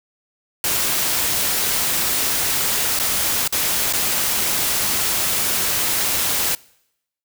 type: noise with dropouts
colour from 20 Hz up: white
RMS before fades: -20 dBFS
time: 0.64-6.55 s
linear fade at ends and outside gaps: 1 ms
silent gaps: 2.99-2.998 / 3.477-3.525 / 3.926-3.935 s
effects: noise-tail reverb RT60 0.8 s tail -24 dB re dry